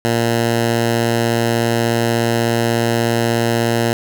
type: tone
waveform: 10% pulse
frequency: 116.54 Hz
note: A#2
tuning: in tune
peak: -6 dBFS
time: 0.05-3.93 s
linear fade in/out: 0 ms
effects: none